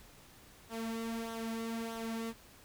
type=tone with flanger; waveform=sawtooth; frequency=227.2 Hz; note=A#3; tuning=44 cents flat; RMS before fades=-39 dBFS; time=0.69-2.34 s; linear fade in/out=50 ms; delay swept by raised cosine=0.41 to 3.21 ms; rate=1.6 Hz; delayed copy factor=-0.6; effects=pink hiss -58 dBFS RMS until 2.64 s